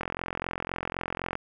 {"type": "click train", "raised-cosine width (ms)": 0.5, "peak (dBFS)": -15, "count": 60, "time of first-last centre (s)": [0.01, 1.354], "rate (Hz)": 43.9, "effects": []}